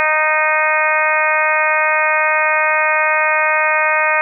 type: harmonic tone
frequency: 309.3 Hz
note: D#4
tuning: 10 cents flat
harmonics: 2 / 3 / 4 / 5 / 6 / 7 / 8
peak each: -20 / -20 / -20 / -20 / -20 / -20 / -20 dBFS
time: 0-4.21 s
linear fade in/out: 0 ms
effects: none